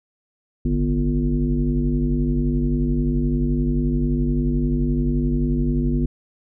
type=tone with frequency modulation; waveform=sine; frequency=150.2 Hz; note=D3; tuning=39 cents sharp; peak=-17 dBFS; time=0.65-6.06 s; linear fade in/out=5 ms; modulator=96.3 Hz; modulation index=1.6; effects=none